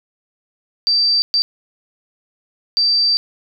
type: tone bursts at uneven times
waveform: sine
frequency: 4665 Hz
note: D8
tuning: 12 cents flat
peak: -12 dBFS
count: 3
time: 0.87-1.22 / 1.34-1.42 / 2.77-3.17 s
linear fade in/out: 0 ms
effects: none